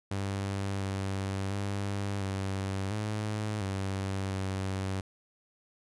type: tone with pitch steps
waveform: sawtooth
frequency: 98.4 / 97.1 / 100.1 / 96.8 / 105.9 / 96.8 / 95.8 Hz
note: G2 / G2 / G2 / G2 / G#2 / G2 / G2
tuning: +7 / -16 / +37 / -21 / +34 / -21 / -39 cents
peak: -27 dBFS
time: 0.11-5.01 s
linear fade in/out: 5 ms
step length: 700 ms
effects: resampled to 24000 Hz